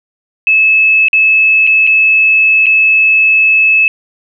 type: tone with dropouts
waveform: sine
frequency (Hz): 2600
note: E7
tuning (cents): -24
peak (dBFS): -5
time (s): 0.47-3.88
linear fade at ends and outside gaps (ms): 1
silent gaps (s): 1.084-1.131 / 1.668-1.673 / 1.868-1.873 / 2.659-2.666
effects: none